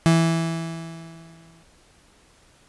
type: tone with exponential decay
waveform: 35% pulse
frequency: 164.81 Hz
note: E3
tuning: in tune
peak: -11 dBFS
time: 0.06-1.63 s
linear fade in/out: 0 ms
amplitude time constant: 340 ms
effects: pink hiss -56 dBFS RMS until 2.68 s + resampled to 24000 Hz